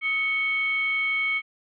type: tone with frequency modulation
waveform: sine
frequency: 2217 Hz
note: C#7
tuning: in tune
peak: -22 dBFS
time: 0.01-1.42 s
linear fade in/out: 50 ms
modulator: 945 Hz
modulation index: 0.39
effects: none